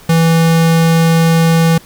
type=tone; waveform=square; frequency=164.6 Hz; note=E3; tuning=2 cents flat; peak=-8 dBFS; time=0.09-1.78 s; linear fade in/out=5 ms; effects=pink hiss -40 dBFS RMS until 1.85 s